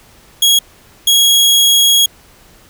sawtooth tone bursts at uneven times, 3311 Hz, G#7, 6 cents flat, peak -4 dBFS, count 2, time 0.42-0.59 / 1.07-2.06 s, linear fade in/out 5 ms, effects pink hiss -45 dBFS RMS until 2.69 s

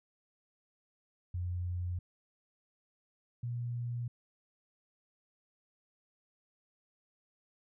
sine tone pair in turn, 88.9 / 120.1 Hz, F2 / B2, +31 / -48 cents, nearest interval perfect fourth, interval 521 cents, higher second, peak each -33 / -34 dBFS, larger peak first, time 1.34-1.99 / 3.43-4.08 s, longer neither, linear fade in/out 5 ms, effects none

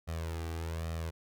sawtooth tone with flanger, 82 Hz, E2, 9 cents flat, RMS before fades -37 dBFS, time 0.07-1.11 s, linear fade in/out 20 ms, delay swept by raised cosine 1.6 to 2.59 ms, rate 1.2 Hz, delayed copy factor +0.65, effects none

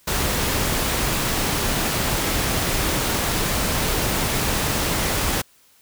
pink noise, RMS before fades -22 dBFS, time 0.07-5.42 s, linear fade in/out 10 ms, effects white hiss -56 dBFS RMS until 5.81 s

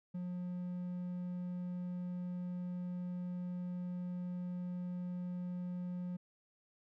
triangle tone, 178.8 Hz, F3, 41 cents sharp, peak -36 dBFS, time 0.14-6.17 s, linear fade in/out 10 ms, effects none

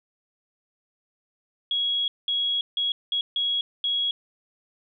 sine tone bursts at uneven times, 3322 Hz, G#7, in tune, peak -22 dBFS, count 6, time 1.71-2.08 / 2.28-2.61 / 2.77-2.92 / 3.12-3.21 / 3.36-3.61 / 3.84-4.11 s, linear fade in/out 2 ms, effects none

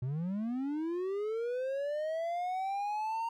triangle linear sweep, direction up, 120 to 928 Hz, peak -30 dBFS, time 0.02-3.29 s, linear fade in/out 5 ms, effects none

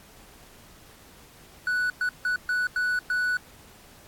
triangle tone bursts at uneven times, 1480 Hz, F#6, in tune, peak -21 dBFS, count 6, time 1.67-1.9 / 2.01-2.09 / 2.25-2.36 / 2.49-2.67 / 2.76-2.99 / 3.1-3.37 s, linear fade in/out 2 ms, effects pink hiss -52 dBFS RMS until 4.07 s + AAC 64 kbps

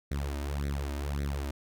sawtooth tone with flanger, 70.8 Hz, C#2, 37 cents sharp, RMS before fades -33 dBFS, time 0.11-1.51 s, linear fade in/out 5 ms, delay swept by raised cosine 0.5 to 3.3 ms, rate 1.8 Hz, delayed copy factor +0.9, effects none

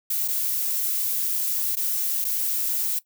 violet noise with dropouts, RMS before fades -25 dBFS, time 0.1-2.99 s, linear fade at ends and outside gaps 5 ms, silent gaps 0.279-0.283 / 1.755-1.768 / 2.244-2.249 s, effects noise-tail reverb RT60 0.1 s tail -17 dB re dry

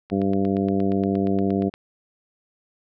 click train, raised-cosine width 0.3 ms, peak -24 dBFS, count 15, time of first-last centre 0.1-1.739 s, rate 8.54 Hz
harmonic tone, 98 Hz, G2, in tune, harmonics 1 / 2 / 3 / 4 / 5 / 6 / 7, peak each -31 / -22 / -25 / -26 / -32 / -37 / -31 dBFS, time 0.11-1.7 s, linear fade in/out 20 ms
effects none

